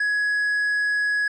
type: tone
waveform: triangle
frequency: 1676 Hz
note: G#6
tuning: 15 cents sharp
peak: -18 dBFS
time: 0-1.28 s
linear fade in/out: 5 ms
effects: resampled to 24000 Hz